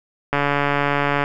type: click train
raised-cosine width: 0.5 ms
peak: -4 dBFS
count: 131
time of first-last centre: 0.33-1.239 s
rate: 143 Hz
effects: none